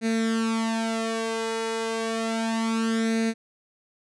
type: tone with flanger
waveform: sawtooth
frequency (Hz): 225.4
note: A3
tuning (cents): +42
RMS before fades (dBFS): -26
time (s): 0.01-3.34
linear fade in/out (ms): 50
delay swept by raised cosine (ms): 0.47 to 2.07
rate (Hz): 0.31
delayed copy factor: +0.75
effects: resampled to 22050 Hz